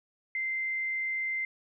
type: tone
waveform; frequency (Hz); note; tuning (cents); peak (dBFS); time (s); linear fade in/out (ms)
sine; 2082; C7; -9; -29; 0.35-1.45; 2
effects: none